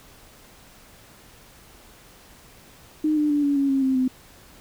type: tone with pitch steps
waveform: sine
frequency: 307.1 / 299.4 / 291.9 / 284.6 / 277.4 / 270.5 / 263.7 / 257 Hz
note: D#4 / D4 / D4 / C#4 / C#4 / C#4 / C4 / C4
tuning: -23 / +33 / -10 / +46 / +1 / -42 / +14 / -31 cents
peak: -18 dBFS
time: 3.04-4.08 s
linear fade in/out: 5 ms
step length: 130 ms
effects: pink hiss -50 dBFS RMS until 4.6 s